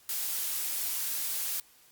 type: noise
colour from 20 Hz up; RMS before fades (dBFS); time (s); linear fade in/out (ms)
blue; -32; 0.09-1.6; 2
effects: white hiss -60 dBFS RMS until 1.91 s + Opus 48 kbps